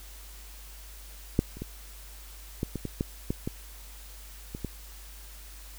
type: clicks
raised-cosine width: 3 ms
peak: -8 / -30 / -21 / -15 / -19 / -19 / -14 / -15 / -17 / -23 / -19 dBFS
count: 11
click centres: 1.391 / 1.57 / 1.62 / 2.631 / 2.757 / 2.853 / 3.009 / 3.305 / 3.475 / 4.549 / 4.647 s
effects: added 50 Hz sine -45 dBFS peak until 5.78 s + white hiss -50 dBFS RMS until 5.78 s